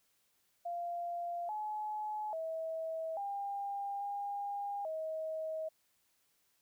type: tone with pitch steps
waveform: sine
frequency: 693 / 850 / 647 / 801 / 808 / 635 Hz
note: F5 / G#5 / E5 / G5 / G#5 / D#5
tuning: -14 / +40 / -32 / +37 / -48 / +35 cents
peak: -36 dBFS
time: 0.65-5.69 s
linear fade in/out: 10 ms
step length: 840 ms
effects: white hiss -75 dBFS RMS until 6.61 s